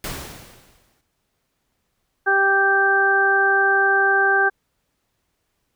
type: noise with exponential decay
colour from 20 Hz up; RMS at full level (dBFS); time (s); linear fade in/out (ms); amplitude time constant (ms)
pink; -27; 0.04-1.01; 1; 210
type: harmonic tone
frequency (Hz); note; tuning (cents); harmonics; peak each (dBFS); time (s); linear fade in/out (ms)
392; G4; 0; 1 / 2 / 3 / 4; -22 / -21 / -27 / -16; 2.26-4.5; 20
effects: pink hiss -72 dBFS RMS until 5.75 s